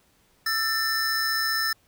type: tone cluster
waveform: square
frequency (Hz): 1330 / 1785 / 5220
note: E6 / A6 / E8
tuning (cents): +15 / +24 / -18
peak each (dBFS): -32 / -26 / -29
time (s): 0.46-1.73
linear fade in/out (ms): 5
effects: pink hiss -63 dBFS RMS until 1.87 s